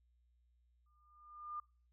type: tone with exponential growth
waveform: sine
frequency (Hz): 1205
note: D6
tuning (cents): +44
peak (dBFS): -39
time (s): 0.86-1.6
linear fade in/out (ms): 5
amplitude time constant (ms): 160
effects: noise-tail reverb RT60 0.4 s tail -26 dB re dry + added 60 Hz sine -70 dBFS peak until 1.92 s